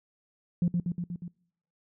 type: tone with echo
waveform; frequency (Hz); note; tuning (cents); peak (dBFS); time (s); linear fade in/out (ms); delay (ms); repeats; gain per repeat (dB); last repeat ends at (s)
sine; 174.61; F3; 0; -20; 0.62-0.68; 2; 120; 5; -3; 1.28
effects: noise-tail reverb RT60 0.7 s tail -26 dB re dry + tanh soft clip ceiling -18 dBFS